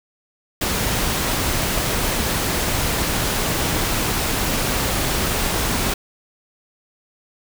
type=noise; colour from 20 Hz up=pink; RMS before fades=-21 dBFS; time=0.61-5.94 s; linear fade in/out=5 ms; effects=none